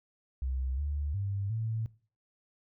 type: tone with pitch steps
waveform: sine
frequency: 65 / 72.7 / 99.3 / 111.7 Hz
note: C2 / D2 / G2 / A2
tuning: -11 / -17 / +23 / +27 cents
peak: -30 dBFS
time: 0.42-1.86 s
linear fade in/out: 0 ms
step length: 360 ms
effects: noise-tail reverb RT60 0.4 s tail -20 dB re dry